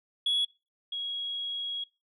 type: tone pair in turn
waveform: sine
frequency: 3362 / 3312 Hz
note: G#7 / G#7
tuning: +20 / -5 cents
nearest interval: unison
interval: 25 cents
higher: first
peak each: -22 / -31 dBFS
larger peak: first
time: 0.26-0.45 / 0.92-1.84 s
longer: second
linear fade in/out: 5 ms
effects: noise-tail reverb RT60 0.3 s tail -25 dB re dry + tanh soft clip ceiling -22 dBFS